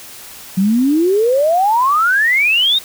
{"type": "exponential sweep", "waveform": "sine", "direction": "up", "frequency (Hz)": [182.6, 3800], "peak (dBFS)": -10, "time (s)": [0.57, 2.79], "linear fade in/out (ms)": 10, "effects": ["white hiss -35 dBFS RMS until 2.84 s"]}